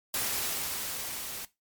white noise with level ramp, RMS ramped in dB -30 to -39 dBFS, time 0.14-1.45 s, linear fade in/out 2 ms, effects noise-tail reverb RT60 0.2 s tail -17 dB re dry + MP3 96 kbps

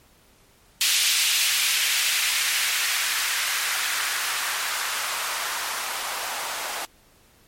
blue noise with band-pass filter sweep, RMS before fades -25 dBFS, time 0.81-6.85 s, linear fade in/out 0 ms, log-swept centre 3000 to 770 Hz, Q 1.3, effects pink hiss -57 dBFS RMS until 7.47 s + MP3 64 kbps

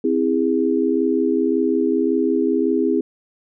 sine chord, C augmented, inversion none, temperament just, 261.6 / 327 / 408.8 Hz, C4 / E4 / G#4, 0 / -14 / -27 cents, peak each -20 dBFS, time 0.04-3.01 s, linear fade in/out 5 ms, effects none

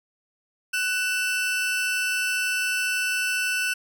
40% pulse tone pair together, 1494 / 2662 Hz, F#6 / E7, +16 / +16 cents, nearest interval minor seventh, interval 1000 cents, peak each -25 dBFS, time 0.73-3.74 s, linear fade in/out 10 ms, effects 10-bit

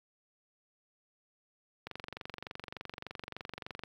click train, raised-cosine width 0.3 ms, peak -24 dBFS, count 47, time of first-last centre 1.87-3.836 s, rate 23.4 Hz, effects high-pass 60 Hz 12 dB/octave + 10-bit

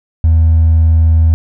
triangle tone with hard clipping, 80.7 Hz, E2, 36 cents flat, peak -5 dBFS, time 0.24-1.34 s, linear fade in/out 0 ms, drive 2 dB, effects none

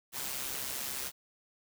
white noise with amplitude modulation, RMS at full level -35 dBFS, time 0.12-1.12 s, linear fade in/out 50 ms, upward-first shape sine, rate 133 Hz, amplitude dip 55%, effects none

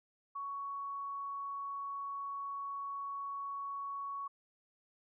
sine tone, 1116 Hz, C#6, 11 cents sharp, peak -38 dBFS, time 0.35-4.28 s, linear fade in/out 10 ms, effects none

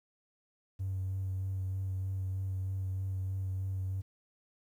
triangle tone with vibrato, 95 Hz, F#2, 46 cents sharp, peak -29 dBFS, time 0.79-4.02 s, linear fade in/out 20 ms, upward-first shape sine, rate 3.2 Hz, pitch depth 17 cents each way, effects tanh soft clip ceiling -29 dBFS + 11-bit

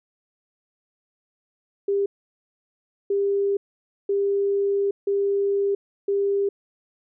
sine tone bursts at uneven times, 399.2 Hz, G4, 32 cents sharp, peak -19 dBFS, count 5, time 1.88-2.06 / 3.1-3.57 / 4.09-4.91 / 5.07-5.75 / 6.08-6.49 s, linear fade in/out 5 ms, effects none

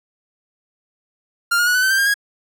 45% pulse tone with pitch steps, 1396.9 / 1430.4 / 1464.7 / 1499.8 / 1535.7 / 1572.5 / 1610.2 / 1648.8 Hz, F6 / F6 / F#6 / F#6 / G6 / G6 / G6 / G#6, 0 / +41 / -18 / +23 / -36 / +5 / +46 / -13 cents, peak -14 dBFS, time 1.51-2.142 s, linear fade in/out 10 ms, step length 79 ms, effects none

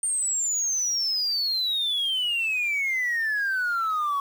sine exponential sweep, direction down, 8870 to 1108.7 Hz, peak -21 dBFS, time 0.03-4.2 s, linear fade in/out 2 ms, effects tanh soft clip ceiling -21 dBFS + 8-bit

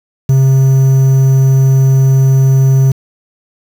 triangle tone with quantisation, 133.7 Hz, C3, 38 cents sharp, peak -3 dBFS, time 0.29-2.92 s, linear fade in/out 5 ms, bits 5, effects none

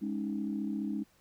sine chord, Ab suspended fourth, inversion none, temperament just, 207.7 / 276.9 / 311.5 Hz, Ab3 / Db4 / Eb4, 0 / -2 / +2 cents, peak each -34 / -37 / -37 dBFS, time 0.01-1.04 s, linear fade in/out 20 ms, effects tanh soft clip ceiling -22 dBFS + pink hiss -67 dBFS RMS until 1.2 s

